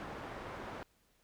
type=low-pass noise; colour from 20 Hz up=white; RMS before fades=-45 dBFS; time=0-0.83 s; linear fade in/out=0 ms; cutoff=1100 Hz; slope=12 dB/octave; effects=pink hiss -72 dBFS RMS until 1.23 s